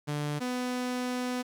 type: tone pair in turn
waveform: sawtooth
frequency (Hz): 147.6 / 249.6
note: D3 / B3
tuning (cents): +9 / +19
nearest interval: major sixth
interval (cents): 910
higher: second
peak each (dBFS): -26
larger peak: neither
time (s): 0.07-0.4 / 0.4-1.43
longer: second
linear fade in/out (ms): 20
effects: low-pass 11000 Hz 12 dB/octave + 9-bit

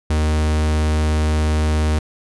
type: tone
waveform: 45% pulse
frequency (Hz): 77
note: D#2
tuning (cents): -17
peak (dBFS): -15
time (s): 0.1-1.99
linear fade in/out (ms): 5
effects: resampled to 24000 Hz

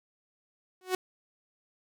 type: tone with exponential growth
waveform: sawtooth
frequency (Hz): 370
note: F#4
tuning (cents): 0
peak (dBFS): -19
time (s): 0.81-0.95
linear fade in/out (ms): 2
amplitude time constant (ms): 29
effects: none

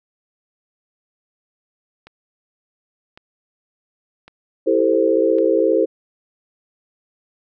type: click train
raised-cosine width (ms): 0.3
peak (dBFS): -25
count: 4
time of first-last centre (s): 2.07-5.385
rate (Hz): 0.905
type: chord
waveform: sine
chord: A minor seventh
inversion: second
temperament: equal with one note detuned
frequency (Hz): 329.6 / 392 / 446.9 / 523.3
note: E4 / G4 / A4 / C5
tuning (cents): 0 / 0 / +27 / 0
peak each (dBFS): -19 / -20 / -18 / -18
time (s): 4.66-5.86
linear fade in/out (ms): 20
effects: none

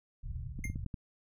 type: low-pass noise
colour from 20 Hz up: white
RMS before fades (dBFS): -40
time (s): 0.23-0.85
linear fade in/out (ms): 10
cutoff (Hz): 130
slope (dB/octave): 48
type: clicks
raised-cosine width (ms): 5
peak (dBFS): -26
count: 6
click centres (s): 0.591 / 0.654 / 0.7 / 0.759 / 0.863 / 0.942
type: tone with exponential decay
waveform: square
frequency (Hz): 2116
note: C7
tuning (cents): +19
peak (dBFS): -35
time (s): 0.64-0.75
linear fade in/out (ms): 2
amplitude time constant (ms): 23
effects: resampled to 32000 Hz

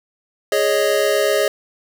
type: chord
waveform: square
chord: Ab suspended fourth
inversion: none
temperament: equal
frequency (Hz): 415.3 / 554.4 / 622.3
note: Ab4 / Db5 / Eb5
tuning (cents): 0 / 0 / 0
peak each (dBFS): -20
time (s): 0.52-1.48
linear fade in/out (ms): 2
effects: none

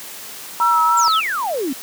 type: tone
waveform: sine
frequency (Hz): 952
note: A#5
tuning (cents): +36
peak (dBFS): -16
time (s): 0.6-1.08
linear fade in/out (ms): 0
type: tone with vibrato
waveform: sine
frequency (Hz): 1318.5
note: E6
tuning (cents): 0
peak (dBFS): -14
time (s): 0.6-1.21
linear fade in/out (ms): 20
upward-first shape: sine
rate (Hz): 3.3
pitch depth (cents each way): 32
type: exponential sweep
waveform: sine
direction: down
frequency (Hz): 7750 to 248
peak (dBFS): -19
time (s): 0.97-1.73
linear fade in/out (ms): 5
effects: white hiss -34 dBFS RMS until 1.82 s + high-pass 150 Hz 12 dB/octave

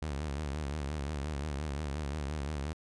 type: tone with vibrato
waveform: sawtooth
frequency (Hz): 73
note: D2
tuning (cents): -10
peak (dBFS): -30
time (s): 0.02-2.73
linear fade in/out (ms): 0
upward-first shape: triangle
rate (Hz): 5.7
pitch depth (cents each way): 150
effects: resampled to 22050 Hz

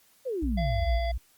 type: exponential sweep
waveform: sine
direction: down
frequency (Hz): 552 to 46.25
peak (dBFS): -28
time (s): 0.25-1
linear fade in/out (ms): 20
type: tone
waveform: sine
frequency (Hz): 59.4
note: A#1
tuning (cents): +33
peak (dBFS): -27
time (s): 0.42-1.18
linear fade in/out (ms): 10
type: harmonic tone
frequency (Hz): 680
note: F5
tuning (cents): -46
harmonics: 1 / 3 / 5 / 7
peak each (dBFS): -30 / -40 / -44 / -47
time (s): 0.57-1.12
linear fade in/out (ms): 10
effects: white hiss -62 dBFS RMS until 1.37 s + Opus 48 kbps

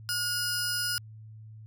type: tone pair together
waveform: sawtooth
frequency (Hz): 1437 / 5039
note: F6 / D#8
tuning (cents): +49 / +21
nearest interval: octave + minor seventh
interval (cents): 2172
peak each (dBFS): -28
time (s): 0.09-0.98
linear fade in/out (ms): 0
effects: added 109 Hz sine -44 dBFS peak until 1.66 s

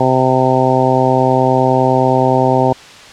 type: harmonic tone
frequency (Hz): 129.7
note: C3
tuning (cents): -15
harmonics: 1 / 2 / 3 / 4 / 5 / 6 / 7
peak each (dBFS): -17 / -17 / -17 / -17 / -17 / -17 / -17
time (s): 0-2.73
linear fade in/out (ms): 5
effects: white hiss -36 dBFS RMS until 3.12 s + low-pass 5000 Hz 12 dB/octave

